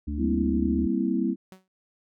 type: harmonic tone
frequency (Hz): 73.42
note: D2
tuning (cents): 0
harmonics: 1 / 3 / 4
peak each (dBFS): -29 / -34 / -35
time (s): 0.07-0.87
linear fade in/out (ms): 10
type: chord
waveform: sine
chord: C dominant seventh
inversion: second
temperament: equal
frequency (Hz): 196 / 233.1 / 261.6 / 329.6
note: G3 / Bb3 / C4 / E4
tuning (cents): 0 / 0 / 0 / 0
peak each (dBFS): -28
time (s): 0.17-1.36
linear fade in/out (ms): 50
type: tone with exponential decay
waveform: sawtooth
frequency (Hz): 187.7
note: F#3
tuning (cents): +25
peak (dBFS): -37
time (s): 1.52-1.68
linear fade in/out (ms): 0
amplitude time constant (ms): 33
effects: none